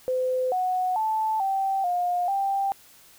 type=tone with pitch steps; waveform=sine; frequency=511 / 737 / 875 / 777 / 711 / 787 Hz; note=C5 / F#5 / A5 / G5 / F5 / G5; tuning=-41 / -7 / -10 / -16 / +31 / +7 cents; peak=-22 dBFS; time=0.08-2.72 s; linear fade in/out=0 ms; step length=440 ms; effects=white hiss -53 dBFS RMS until 3.18 s